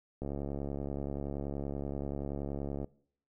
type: click train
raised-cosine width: 2 ms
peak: -24 dBFS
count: 186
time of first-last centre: 0.22-2.844 s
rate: 70.5 Hz
effects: noise-tail reverb RT60 0.6 s tail -22 dB re dry